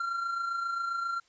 triangle tone with amplitude modulation, 1374 Hz, F6, 29 cents flat, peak -26 dBFS, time 0-1.2 s, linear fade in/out 5 ms, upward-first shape sine, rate 27.5 Hz, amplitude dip 45%, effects white hiss -66 dBFS RMS until 1.28 s + resampled to 16000 Hz

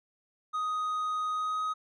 triangle tone with pitch glide, 1249 to 1259.1 Hz, D#6 to D#6, +6 to +20 cents, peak -27 dBFS, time 0.53-1.74 s, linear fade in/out 20 ms, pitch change +14 cents, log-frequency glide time 1.31-1.61 s, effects resampled to 22050 Hz

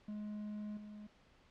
triangle tone with level steps, 210 Hz, G#3, 19 cents sharp, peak -39 / -46 dBFS, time 0.08-1.07 s, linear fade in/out 5 ms, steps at 0.77 s, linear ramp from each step 2 ms, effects pink hiss -67 dBFS RMS until 1.5 s + low-pass 4000 Hz 12 dB/octave

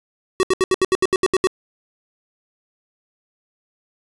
square tone bursts, 376.1 Hz, F#4, 28 cents sharp, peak -14 dBFS, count 11, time 0.4-1.471 s, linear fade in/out 0 ms, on 31 ms, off 73 ms, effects resampled to 24000 Hz + 8-bit

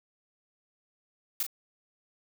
blue noise with echo, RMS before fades -29 dBFS, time 1.4-1.43 s, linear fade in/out 2 ms, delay 36 ms, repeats 1, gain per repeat -7 dB, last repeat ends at 1.466 s, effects none

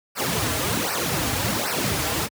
pink noise with flanger, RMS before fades -24 dBFS, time 0.15-2.29 s, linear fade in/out 50 ms, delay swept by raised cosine 0.28 to 5.58 ms, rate 1.3 Hz, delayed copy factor -0.9, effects high-pass 80 Hz 12 dB/octave

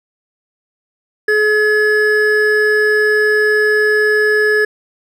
triangle tone pair together, 425.5 / 1702 Hz, G#4 / G#6, +42 / +42 cents, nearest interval 2 octaves, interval 2400 cents, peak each -11 dBFS, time 1.28-4.65 s, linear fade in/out 5 ms, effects none

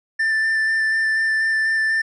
triangle tone with vibrato, 1776 Hz, A6, 16 cents sharp, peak -15 dBFS, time 0.19-2.02 s, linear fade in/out 10 ms, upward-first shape square, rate 4.1 Hz, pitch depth 10 cents each way, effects resampled to 22050 Hz

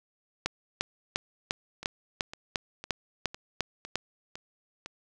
two click trains, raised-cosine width 0.2 ms, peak -10 / -23 dBFS, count 11 / 7, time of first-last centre 0.46-3.957 / 1.83-4.86 s, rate 2.86 / 1.98 Hz, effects none

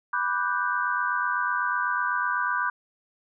sine chord, G major seventh, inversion first, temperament equal, 987.8 / 1174.7 / 1480 / 1568 Hz, B5 / D6 / F#6 / G6, 0 / 0 / 0 / 0 cents, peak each -29 dBFS, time 0.13-2.7 s, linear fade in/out 5 ms, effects none

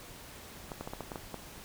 clicks, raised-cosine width 1 ms, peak -24 dBFS, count 8, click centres 0.718 / 0.81 / 0.875 / 0.935 / 1.007 / 1.118 / 1.158 / 1.343 s, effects pink hiss -49 dBFS RMS until 1.64 s

